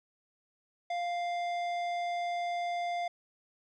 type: tone with tanh clipping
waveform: triangle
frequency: 698.5 Hz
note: F5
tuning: in tune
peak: -33 dBFS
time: 0.9-3.08 s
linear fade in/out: 5 ms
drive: 17 dB
effects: none